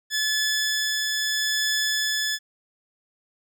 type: tone with tremolo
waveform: 15% pulse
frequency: 1725 Hz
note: A6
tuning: 35 cents flat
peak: -15 dBFS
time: 0.1-2.39 s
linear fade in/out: 50 ms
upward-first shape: triangle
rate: 0.77 Hz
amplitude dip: 25%
effects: none